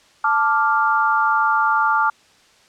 sine chord, D minor, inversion second, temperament equal, 880 / 1174.7 / 1396.9 Hz, A5 / D6 / F6, 0 / 0 / 0 cents, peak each -19 dBFS, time 0.24-2.1 s, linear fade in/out 5 ms, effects white hiss -53 dBFS RMS until 2.68 s + low-pass 6000 Hz 12 dB/octave

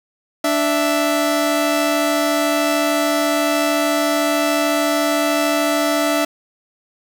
sawtooth tone pair together, 293.7 / 661.1 Hz, D4 / E5, 0 / +5 cents, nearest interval octave + major second, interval 1405 cents, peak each -15 / -14 dBFS, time 0.44-6.25 s, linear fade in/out 5 ms, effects none

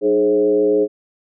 sine tone with frequency modulation, 420 Hz, G#4, 19 cents sharp, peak -12 dBFS, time 0.01-0.88 s, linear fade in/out 50 ms, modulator 113 Hz, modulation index 0.88, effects none

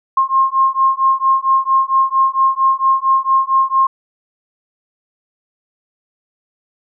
sine beating tone pair, 1065 / 1069.4 Hz, C6 / C6, +30 / +37 cents, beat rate 4.4 Hz, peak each -14 dBFS, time 0.17-3.87 s, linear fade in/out 5 ms, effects none

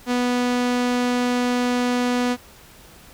sawtooth tone with low-pass filter, 246.1 Hz, B3, 6 cents flat, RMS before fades -21 dBFS, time 0.06-2.37 s, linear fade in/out 50 ms, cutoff 7300 Hz, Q 0.67, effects pink hiss -47 dBFS RMS until 3.13 s

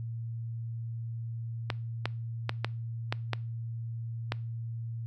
clicks, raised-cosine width 0.3 ms, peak -13 dBFS, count 7, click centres 1.702 / 2.056 / 2.494 / 2.646 / 3.125 / 3.333 / 4.321 s, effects noise-tail reverb RT60 0.4 s tail -24 dB re dry + added 115 Hz sine -34 dBFS peak until 5.06 s

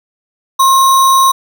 sine tone with sample-and-hold, 1069 Hz, C6, 37 cents sharp, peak -5 dBFS, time 0.59-1.32 s, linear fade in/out 10 ms, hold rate 4900 Hz, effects none

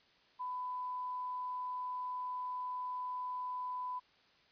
sine tone, 1000 Hz, B5, 21 cents sharp, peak -37 dBFS, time 0.39-4 s, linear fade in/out 20 ms, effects white hiss -67 dBFS RMS until 4.51 s + resampled to 11025 Hz

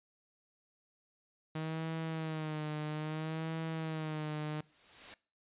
sawtooth tone with vibrato, 156.8 Hz, D#3, 14 cents sharp, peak -32 dBFS, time 1.55-4.61 s, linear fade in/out 5 ms, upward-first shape sine, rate 0.61 Hz, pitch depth 56 cents each way
white noise with exponential growth, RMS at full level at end -45 dBFS, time 4.35-5.14 s, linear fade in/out 1 ms, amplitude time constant 170 ms
effects noise-tail reverb RT60 0.4 s tail -22 dB re dry + resampled to 8000 Hz

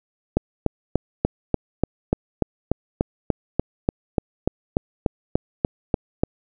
click train, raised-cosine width 2 ms, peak -4 dBFS, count 21, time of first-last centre 0.37-6.235 s, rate 3.41 Hz, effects none

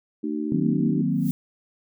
harmonic tone, 75.8 Hz, D#2, 45 cents flat, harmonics 3 / 4 / 5, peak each -29 / -27 / -34 dBFS, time 0.23-1.02 s, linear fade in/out 10 ms
sine chord, C half-diminished seventh, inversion first, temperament equal, 155.56 / 185 / 233.1 / 261.6 Hz, Eb3 / Gb3 / Bb3 / C4, 0 / 0 / 0 / 0 cents, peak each -26 dBFS, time 0.52-1.31 s, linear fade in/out 2 ms
violet noise with exponential growth, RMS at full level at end -36 dBFS, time 1.09-1.31 s, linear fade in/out 0 ms, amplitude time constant 46 ms
effects none

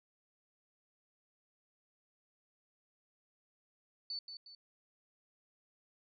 sine tone with echo, 4494 Hz, C#8, 23 cents sharp, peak -38 dBFS, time 4.1-4.19 s, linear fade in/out 2 ms, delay 180 ms, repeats 2, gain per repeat -7 dB, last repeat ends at 4.55 s, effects none

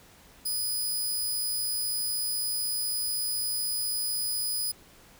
10% pulse tone, 4978 Hz, D#8, in tune, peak -21 dBFS, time 0.45-4.72 s, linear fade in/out 10 ms, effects pink hiss -55 dBFS RMS until 5.19 s

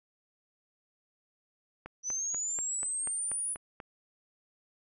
click train, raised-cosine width 0.5 ms, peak -27 dBFS, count 9, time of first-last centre 1.86-3.802 s, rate 4.12 Hz
sine linear sweep, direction up, 5920 to 9956 Hz, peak -31 dBFS, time 2.03-3.57 s, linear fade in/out 50 ms
effects none

